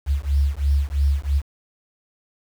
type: beating tone pair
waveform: sine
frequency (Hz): 68.8 / 71.8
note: C#2 / D2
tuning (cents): -12 / -39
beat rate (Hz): 3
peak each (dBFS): -20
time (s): 0.06-1.42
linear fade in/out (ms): 50
effects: 7-bit